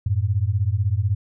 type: beating tone pair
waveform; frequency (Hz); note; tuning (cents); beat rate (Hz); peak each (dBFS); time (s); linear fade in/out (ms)
sine; 92.5 / 108.5; F#2 / A2; 0 / -24; 16; -21; 0.06-1.15; 5
effects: none